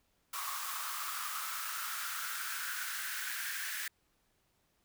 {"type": "noise with high-pass filter sweep", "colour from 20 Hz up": "white", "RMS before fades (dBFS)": -39, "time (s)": [0.33, 3.88], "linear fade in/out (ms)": 5, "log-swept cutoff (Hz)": [1100, 1700], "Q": 6.2, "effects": ["pink hiss -75 dBFS RMS until 4.84 s"]}